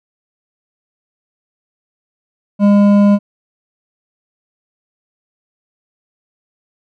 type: tone with hard clipping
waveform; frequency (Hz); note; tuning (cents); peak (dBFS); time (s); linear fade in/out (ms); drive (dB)
sine; 203.2; G#3; -38; -8; 2.59-3.19; 50; 9
effects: none